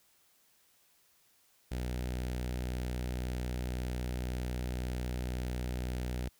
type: tone with notch filter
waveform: sawtooth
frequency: 61.9 Hz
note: B1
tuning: 5 cents sharp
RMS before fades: -36 dBFS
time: 1.71-6.29 s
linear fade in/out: 10 ms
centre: 1100 Hz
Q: 1.8
effects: white hiss -68 dBFS RMS until 6.39 s